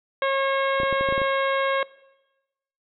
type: harmonic tone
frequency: 543 Hz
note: C#5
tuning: 36 cents flat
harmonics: 1 / 2 / 3 / 4 / 5 / 6 / 7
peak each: -22 / -26 / -29 / -31 / -39 / -37 / -39 dBFS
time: 0.22-1.83 s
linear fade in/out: 2 ms
type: clicks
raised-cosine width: 2 ms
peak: -18 dBFS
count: 8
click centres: 0.801 / 0.833 / 0.927 / 1.01 / 1.088 / 1.125 / 1.179 / 1.217 s
effects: noise-tail reverb RT60 1.0 s tail -20 dB re dry